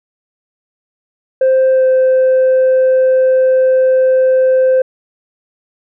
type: tone with pitch glide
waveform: sine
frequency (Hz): 523.3 to 518.8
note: C5 to C5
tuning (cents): 0 to -15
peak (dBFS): -5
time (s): 1.41-4.82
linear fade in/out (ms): 5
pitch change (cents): -15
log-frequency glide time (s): 1.72-1.85
effects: tanh soft clip ceiling -6 dBFS